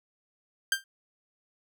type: tone with exponential decay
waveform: sawtooth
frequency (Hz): 1575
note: G6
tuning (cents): +8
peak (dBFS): -16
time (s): 0.72-0.84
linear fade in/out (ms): 2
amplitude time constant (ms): 24
effects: none